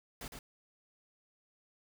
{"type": "noise with echo", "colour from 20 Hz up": "pink", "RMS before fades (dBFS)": -44, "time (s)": [0.21, 0.28], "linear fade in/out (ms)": 2, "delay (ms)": 110, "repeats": 1, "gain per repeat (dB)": -4, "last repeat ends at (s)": 0.39, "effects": []}